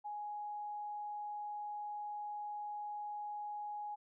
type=tone; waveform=sine; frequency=833 Hz; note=G#5; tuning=5 cents sharp; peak=-40 dBFS; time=0.04-3.96 s; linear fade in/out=20 ms; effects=none